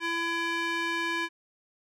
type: tone with band-pass filter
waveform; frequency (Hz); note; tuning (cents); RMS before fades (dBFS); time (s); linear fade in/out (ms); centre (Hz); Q
square; 335.4; E4; +30; -30; 0-1.29; 50; 2000; 1.4
effects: none